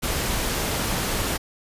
pink noise, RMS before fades -25 dBFS, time 0.02-1.38 s, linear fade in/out 20 ms, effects resampled to 32000 Hz

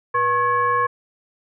sine tone with frequency modulation, 1088 Hz, C#6, 33 cents flat, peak -16 dBFS, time 0.14-0.87 s, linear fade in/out 10 ms, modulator 601 Hz, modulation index 0.78, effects none

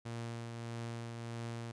sawtooth tone with tremolo, 116.54 Hz, A#2, in tune, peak -35 dBFS, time 0.05-1.72 s, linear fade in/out 10 ms, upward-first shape triangle, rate 1.6 Hz, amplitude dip 35%, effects resampled to 22050 Hz

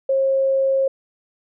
sine tone, 538 Hz, C5, 48 cents sharp, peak -15 dBFS, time 0.09-0.88 s, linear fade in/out 5 ms, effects none

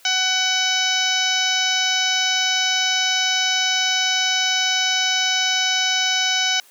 harmonic tone with a mistuned harmonic, 750 Hz, F#5, 23 cents sharp, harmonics 1 / 2 / 3 / 4 / 5 / 6 / 7 / 8 / 9, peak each -28 / -25 / -25 / -23 / -26 / -32 / -26 / -26 / -36 dBFS, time 0.05-6.6 s, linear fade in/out 2 ms, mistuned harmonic 5, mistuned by +45 cents, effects white hiss -51 dBFS RMS until 6.7 s + high-pass 300 Hz 12 dB/octave

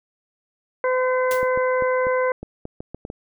harmonic tone, 510 Hz, C5, 44 cents flat, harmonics 1 / 2 / 3 / 4, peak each -19 / -25 / -29 / -31 dBFS, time 0.84-2.32 s, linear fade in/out 2 ms
white noise with exponential decay, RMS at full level -28 dBFS, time 1.31-1.49 s, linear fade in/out 1 ms, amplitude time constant 39 ms
clicks, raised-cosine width 2 ms, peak -19 dBFS, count 10, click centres 1.43 / 1.575 / 1.823 / 2.069 / 2.43 / 2.654 / 2.805 / 2.946 / 3.051 / 3.101 s
effects none

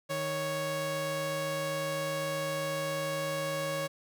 sawtooth tone pair together, 155.56 / 554.4 Hz, D#3 / C#5, 0 / 0 cents, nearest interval octave + minor seventh, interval 2200 cents, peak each -34 / -28 dBFS, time 0.09-3.88 s, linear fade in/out 20 ms, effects none

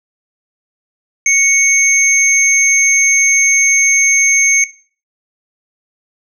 sine tone pair together, 2217 / 6354 Hz, C#7 / G8, 0 / +23 cents, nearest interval octave + tritone, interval 1823 cents, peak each -10 dBFS, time 1.26-4.64 s, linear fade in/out 2 ms, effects noise-tail reverb RT60 0.4 s tail -18 dB re dry + tanh soft clip ceiling -2 dBFS

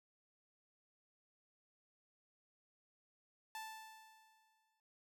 sawtooth tone with exponential decay, 880 Hz, A5, in tune, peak -40 dBFS, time 3.55-4.8 s, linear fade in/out 1 ms, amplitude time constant 270 ms, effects none

